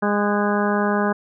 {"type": "harmonic tone with a mistuned harmonic", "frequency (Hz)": 205.3, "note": "G#3", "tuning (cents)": -20, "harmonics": [1, 2, 3, 4, 5, 6, 7, 8], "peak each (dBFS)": [-21, -24, -26, -27, -28, -29, -29, -30], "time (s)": [0.02, 1.13], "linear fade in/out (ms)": 10, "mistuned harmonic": 7, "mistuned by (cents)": 51, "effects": []}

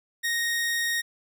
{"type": "tone", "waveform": "sawtooth", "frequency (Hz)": 1864.7, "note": "A#6", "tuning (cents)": 0, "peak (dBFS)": -21, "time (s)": [0.23, 1.02], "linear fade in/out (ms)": 20, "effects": []}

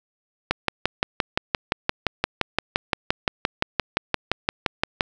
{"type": "click train", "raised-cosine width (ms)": 0.3, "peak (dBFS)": -3, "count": 27, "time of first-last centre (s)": [0.51, 5.008], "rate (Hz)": 5.78, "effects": []}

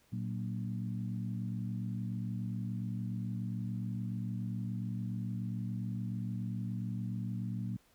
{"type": "harmonic tone with a mistuned harmonic", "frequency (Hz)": 58.5, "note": "A#1", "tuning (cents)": 7, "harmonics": [2, 3, 4, 5], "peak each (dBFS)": [-37, -39, -43, -53], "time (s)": [0.12, 7.77], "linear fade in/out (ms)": 10, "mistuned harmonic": 3, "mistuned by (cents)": 110, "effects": ["pink hiss -68 dBFS RMS until 7.94 s"]}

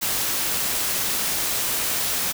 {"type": "noise", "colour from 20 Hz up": "white", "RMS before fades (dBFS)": -24, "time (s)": [0.01, 2.33], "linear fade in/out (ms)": 20, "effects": []}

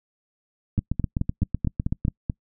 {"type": "two click trains", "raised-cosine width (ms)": 5, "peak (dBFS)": [-11, -11], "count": [11, 8], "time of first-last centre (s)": [[0.79, 2.051], [0.78, 2.298]], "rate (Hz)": [7.93, 4.61], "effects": ["noise-tail reverb RT60 0.1 s tail -26 dB re dry"]}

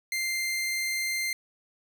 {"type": "tone", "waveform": "sawtooth", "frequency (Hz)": 2093, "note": "C7", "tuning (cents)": 0, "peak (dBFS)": -24, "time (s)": [0.12, 1.33], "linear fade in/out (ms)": 2, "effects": []}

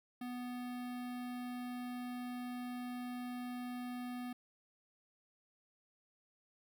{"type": "tone with notch filter", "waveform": "square", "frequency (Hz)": 246.9, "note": "B3", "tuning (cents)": 0, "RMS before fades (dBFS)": -43, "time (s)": [0.21, 4.33], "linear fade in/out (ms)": 5, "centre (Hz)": 6600, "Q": 0.98, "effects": []}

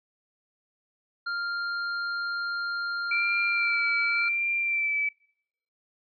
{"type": "tone", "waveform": "square", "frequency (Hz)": 1396.9, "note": "F6", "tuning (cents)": 0, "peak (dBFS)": -29, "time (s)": [1.26, 4.29], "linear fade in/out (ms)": 10}
{"type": "tone with vibrato", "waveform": "sine", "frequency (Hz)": 2340, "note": "D7", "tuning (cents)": -7, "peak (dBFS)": -24, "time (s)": [3.11, 5.09], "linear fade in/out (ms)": 5, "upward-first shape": "sine", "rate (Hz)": 0.9, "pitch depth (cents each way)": 28}
{"effects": ["noise-tail reverb RT60 0.7 s tail -26 dB re dry", "resampled to 11025 Hz"]}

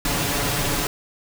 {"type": "noise with comb filter", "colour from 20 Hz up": "pink", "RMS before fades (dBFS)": -23, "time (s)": [0.05, 0.87], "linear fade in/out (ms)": 2, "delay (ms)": 7, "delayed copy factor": 0.7, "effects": []}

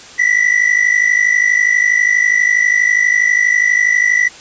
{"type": "tone pair together", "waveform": "triangle", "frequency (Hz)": [1940.7, 1993], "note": ["B6", "B6"], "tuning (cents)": [-31, 15], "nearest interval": "unison", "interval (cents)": 46, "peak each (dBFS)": -11, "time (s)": [0.18, 4.29], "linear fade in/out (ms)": 20, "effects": ["white hiss -36 dBFS RMS until 4.4 s", "resampled to 16000 Hz"]}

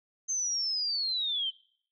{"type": "linear sweep", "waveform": "sine", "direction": "down", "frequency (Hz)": [6340, 3038], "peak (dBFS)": -28, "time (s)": [0.28, 1.51], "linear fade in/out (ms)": 20, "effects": ["noise-tail reverb RT60 0.6 s tail -23 dB re dry"]}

